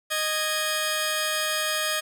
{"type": "tone pair together", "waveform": "10% pulse", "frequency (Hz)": [619.5, 1654], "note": ["D#5", "G#6"], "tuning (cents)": [-8, -8], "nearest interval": "octave + perfect fourth", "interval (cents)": 1700, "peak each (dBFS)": [-18, -19], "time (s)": [0.1, 2.01], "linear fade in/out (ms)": 20, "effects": []}